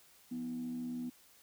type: tone with frequency modulation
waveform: sine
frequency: 246.9 Hz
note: B3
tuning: in tune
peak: -36 dBFS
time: 0.31-1.1 s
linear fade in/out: 10 ms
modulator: 72.9 Hz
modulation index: 0.4
effects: tanh soft clip ceiling -32 dBFS + white hiss -63 dBFS RMS until 1.42 s